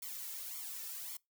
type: noise with flanger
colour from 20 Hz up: blue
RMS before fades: -44 dBFS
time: 0.02-1.17 s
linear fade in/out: 5 ms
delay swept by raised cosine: 0.9 to 2.3 ms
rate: 1.8 Hz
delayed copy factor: +0.95
effects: noise-tail reverb RT60 0.2 s tail -24 dB re dry